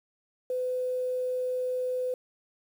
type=tone; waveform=sine; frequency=505 Hz; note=B4; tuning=39 cents sharp; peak=-27 dBFS; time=0.5-2.14 s; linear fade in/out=2 ms; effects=9-bit